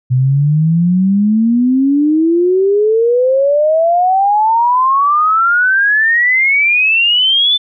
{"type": "exponential sweep", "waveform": "sine", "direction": "up", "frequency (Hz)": [124.5, 3545], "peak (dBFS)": -8, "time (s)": [0.1, 7.58], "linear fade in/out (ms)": 20, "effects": []}